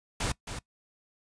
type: noise with echo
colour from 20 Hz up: pink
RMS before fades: -30 dBFS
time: 0.2-0.32 s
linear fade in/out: 5 ms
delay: 270 ms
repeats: 1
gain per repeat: -8 dB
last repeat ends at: 0.59 s
effects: noise-tail reverb RT60 0.1 s tail -21 dB re dry + resampled to 22050 Hz